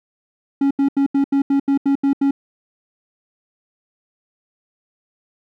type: tone bursts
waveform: triangle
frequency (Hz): 277.2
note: C#4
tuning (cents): 0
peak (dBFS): -11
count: 10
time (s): 0.61-2.31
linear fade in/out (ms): 5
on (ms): 98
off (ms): 80
effects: none